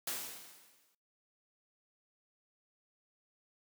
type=noise with exponential decay; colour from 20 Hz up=white; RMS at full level=-36 dBFS; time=0.07-0.95 s; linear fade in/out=5 ms; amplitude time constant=190 ms; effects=noise-tail reverb RT60 0.6 s tail -26 dB re dry + high-pass 150 Hz 12 dB/octave